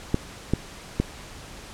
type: clicks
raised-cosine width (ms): 3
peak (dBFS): -7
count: 3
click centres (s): 0.144 / 0.536 / 1
effects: pink hiss -42 dBFS RMS until 1.73 s + low-pass 9000 Hz 12 dB/octave